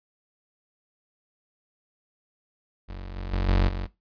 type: tone with level steps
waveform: 35% pulse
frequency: 46.12 Hz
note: F#1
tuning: 5 cents flat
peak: -33 / -29 / -21 / -16 / -26 dBFS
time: 2.88-3.87 s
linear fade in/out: 20 ms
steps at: 3.16 / 3.32 / 3.48 / 3.68 s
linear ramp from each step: 10 ms
effects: noise-tail reverb RT60 0.2 s tail -17 dB re dry + resampled to 11025 Hz